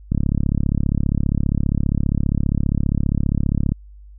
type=click train; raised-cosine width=5 ms; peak=-6 dBFS; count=127; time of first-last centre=0.12-3.72 s; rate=35 Hz; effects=added 50 Hz sine -39 dBFS peak until 4.18 s